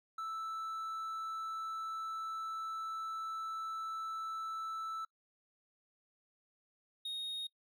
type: tone pair in turn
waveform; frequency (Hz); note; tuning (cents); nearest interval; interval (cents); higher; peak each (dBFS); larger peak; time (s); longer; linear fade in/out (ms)
triangle; 1318.5 / 3729; E6 / A#7; 0 / 0; octave + tritone; 1800; second; -36 / -36; neither; 0.18-5.05 / 7.05-7.47; first; 5
effects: noise-tail reverb RT60 0.1 s tail -25 dB re dry